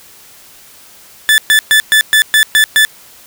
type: tone bursts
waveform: 30% pulse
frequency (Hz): 1746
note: A6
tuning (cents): -14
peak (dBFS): -3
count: 8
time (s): 1.29-2.85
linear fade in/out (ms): 0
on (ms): 90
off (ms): 120
effects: white hiss -40 dBFS RMS until 3.26 s